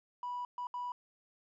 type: tone bursts at uneven times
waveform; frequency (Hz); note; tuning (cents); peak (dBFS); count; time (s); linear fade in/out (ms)
triangle; 981; B5; -12; -33; 3; 0.23-0.45 / 0.58-0.67 / 0.74-0.92; 2
effects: tanh soft clip ceiling -33 dBFS + resampled to 16000 Hz